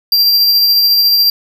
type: tone with tremolo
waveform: square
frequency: 4725 Hz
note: D8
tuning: 10 cents sharp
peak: -7 dBFS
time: 0.12-1.3 s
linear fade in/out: 2 ms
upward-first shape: sine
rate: 14 Hz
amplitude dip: 25%
effects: none